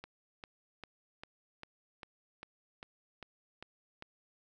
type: click train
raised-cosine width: 0.3 ms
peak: -29 dBFS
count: 11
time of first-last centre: 0.04-4.024 s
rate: 2.51 Hz
effects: none